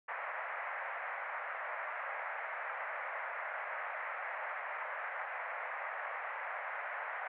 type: band-pass noise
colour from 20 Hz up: white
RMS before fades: -41 dBFS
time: 0.08-7.28 s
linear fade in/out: 10 ms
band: 560 to 2100 Hz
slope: 48 dB/octave
effects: none